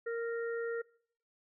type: harmonic tone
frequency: 464.1 Hz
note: A#4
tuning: 8 cents flat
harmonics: 1 / 3 / 4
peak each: -34 / -44 / -46 dBFS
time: 0.06-0.82 s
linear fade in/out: 10 ms
effects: noise-tail reverb RT60 0.6 s tail -23 dB re dry